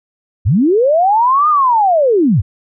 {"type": "linear two-way sweep", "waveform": "sine", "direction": "up then down", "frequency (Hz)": [72.5, 1244.5, 72.5], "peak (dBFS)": -8, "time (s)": [0.45, 2.42], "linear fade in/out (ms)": 20, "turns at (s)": 1.49, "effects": []}